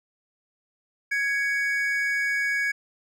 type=tone pair together; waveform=triangle; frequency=1661.2 / 2243 Hz; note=G#6 / C#7; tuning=0 / +20 cents; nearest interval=perfect fourth; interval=520 cents; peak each=-23 / -25 dBFS; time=1.11-2.72 s; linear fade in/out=10 ms; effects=none